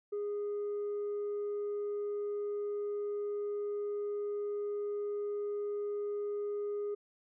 sine tone with tanh clipping, 411.7 Hz, G#4, 15 cents flat, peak -34 dBFS, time 0.12-6.95 s, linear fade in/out 10 ms, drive 1 dB, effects none

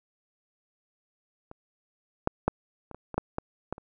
clicks, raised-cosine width 1 ms, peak -29 / -9 / -8 / -27 / -27 / -22 / -11 / -15 / -17 / -30 dBFS, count 10, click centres 1.514 / 2.274 / 2.48 / 2.913 / 2.946 / 3.143 / 3.18 / 3.384 / 3.726 / 3.781 s, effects none

